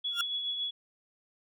sine tone with tremolo, 3379 Hz, G#7, 29 cents sharp, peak -29 dBFS, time 0.04-0.71 s, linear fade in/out 10 ms, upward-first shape triangle, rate 7.2 Hz, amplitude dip 45%
35% pulse tone with exponential growth, 1396.9 Hz, F6, in tune, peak -24 dBFS, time 0.11-0.21 s, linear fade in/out 2 ms, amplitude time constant 21 ms
effects none

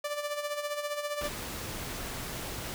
sawtooth tone with tremolo, 587.3 Hz, D5, in tune, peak -26 dBFS, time 0.04-1.29 s, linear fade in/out 5 ms, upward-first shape sine, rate 15 Hz, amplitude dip 60%
pink noise, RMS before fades -38 dBFS, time 1.21-2.74 s, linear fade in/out 0 ms
effects none

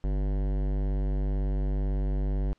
sine tone with hard clipping, 49 Hz, G1, in tune, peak -27 dBFS, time 0.04-2.53 s, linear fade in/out 0 ms, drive 18 dB, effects pink hiss -71 dBFS RMS until 2.58 s + low-pass 5000 Hz 12 dB/octave

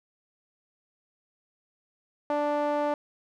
sawtooth tone with band-pass filter, 293.7 Hz, D4, in tune, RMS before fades -27 dBFS, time 2.3-2.94 s, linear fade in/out 2 ms, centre 720 Hz, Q 2.6, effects none

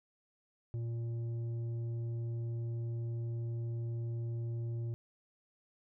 sine tone with tanh clipping, 116.54 Hz, A#2, in tune, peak -36 dBFS, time 0.74-4.94 s, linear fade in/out 0 ms, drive 7 dB, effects none

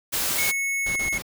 white noise, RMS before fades -25 dBFS, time 0.12-0.52 s, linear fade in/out 20 ms
square tone with pitch glide, 2200 to 2182 Hz, C#7 to C#7, -14 to -28 cents, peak -24 dBFS, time 0.38-1.18 s, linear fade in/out 5 ms, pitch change -14 cents, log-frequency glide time 0.84-1.03 s
pink noise bursts, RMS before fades -34 dBFS, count 3, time 0.86-1.222 s, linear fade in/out 5 ms, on 100 ms, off 31 ms
effects none

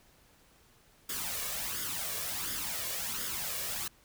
white noise with flanger, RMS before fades -36 dBFS, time 1.09-3.88 s, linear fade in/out 5 ms, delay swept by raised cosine 0.59 to 1.79 ms, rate 1.4 Hz, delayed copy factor +0.6, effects pink hiss -63 dBFS RMS until 4.04 s

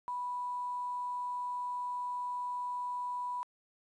sine tone with quantisation, 985 Hz, B5, 5 cents flat, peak -34 dBFS, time 0.08-3.43 s, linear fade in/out 0 ms, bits 10, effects resampled to 22050 Hz

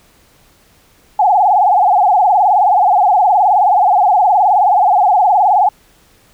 sine tone with vibrato, 781 Hz, G5, 7 cents flat, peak -7 dBFS, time 1.19-5.69 s, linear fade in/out 5 ms, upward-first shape sine, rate 19 Hz, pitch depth 170 cents each way, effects pink hiss -50 dBFS RMS until 6.33 s

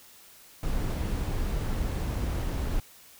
brown noise, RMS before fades -29 dBFS, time 0.63-2.8 s, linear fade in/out 2 ms, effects white hiss -53 dBFS RMS until 3.19 s

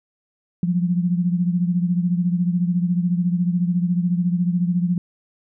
sine beating tone pair, 174.61 / 188.61 Hz, F3 / F#3, 0 / +33 cents, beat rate 14 Hz, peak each -18 / -24 dBFS, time 0.63-4.98 s, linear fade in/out 2 ms, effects none

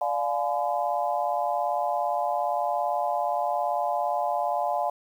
sine chord, D diminished seventh, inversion none, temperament just, 587.3 / 704.8 / 845.8 / 1014.9 Hz, D5 / F5 / Ab5 / Cb6, 0 / +16 / +31 / +47 cents, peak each -30 / -27 / -29 / -33 dBFS, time 0.01-4.9 s, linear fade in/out 5 ms, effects 9-bit

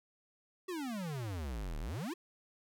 square exponential two-way sweep, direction down then up, 384.8 to 35.02 to 384.8 Hz, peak -38 dBFS, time 0.68-2.14 s, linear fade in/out 10 ms, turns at 1.79 s, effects none

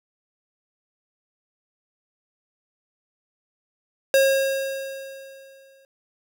square tone with exponential decay, 541 Hz, C#5, 42 cents flat, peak -14 dBFS, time 4.14-5.85 s, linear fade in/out 1 ms, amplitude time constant 370 ms, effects none

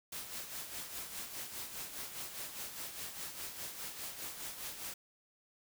white noise with tremolo, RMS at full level -42 dBFS, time 0.12-4.94 s, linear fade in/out 5 ms, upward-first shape sine, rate 4.9 Hz, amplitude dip 55%, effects none

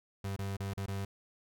35% pulse tone with dropouts, 98.2 Hz, G2, 4 cents sharp, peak -33 dBFS, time 0.24-1.05 s, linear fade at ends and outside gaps 5 ms, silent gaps 0.364-0.389 / 0.568-0.6 / 0.736-0.774 / 0.862-0.881 s, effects none

